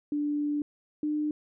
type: tone pair in turn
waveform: sine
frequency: 293.7 / 300.7 Hz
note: D4 / D4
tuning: 0 / +41 cents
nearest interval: unison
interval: 41 cents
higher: second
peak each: -26 dBFS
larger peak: neither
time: 0.12-0.62 / 1.03-1.31 s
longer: first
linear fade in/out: 2 ms
effects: none